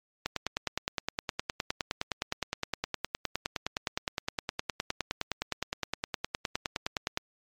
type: click train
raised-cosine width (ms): 0.2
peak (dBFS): -12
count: 68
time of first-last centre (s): 0.26-7.174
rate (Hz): 9.69
effects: MP3 96 kbps